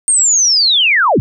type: linear sweep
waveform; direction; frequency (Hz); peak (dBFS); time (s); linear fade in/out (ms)
sine; down; 8730 to 69.4; -8; 0.08-1.2; 0
effects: none